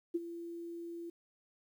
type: tone with ADSR envelope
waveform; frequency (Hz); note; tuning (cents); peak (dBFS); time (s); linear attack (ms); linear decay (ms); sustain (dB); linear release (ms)
sine; 340; F4; -46; -28; 0.14-1.1; 13; 31; -13; 6
effects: 11-bit